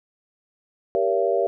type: chord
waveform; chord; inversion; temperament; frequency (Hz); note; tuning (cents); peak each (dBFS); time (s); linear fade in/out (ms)
sine; G diminished seventh; none; just; 392 / 470.4 / 564.5 / 677.4; G4 / Bb4 / Db5 / Fb5; 0 / +16 / +31 / +47; -24; 0.95-1.47; 0
effects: none